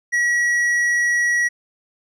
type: tone with tanh clipping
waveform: sine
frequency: 1921 Hz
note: B6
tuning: 48 cents flat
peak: -17 dBFS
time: 0.12-1.49 s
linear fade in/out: 20 ms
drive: 8 dB
effects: none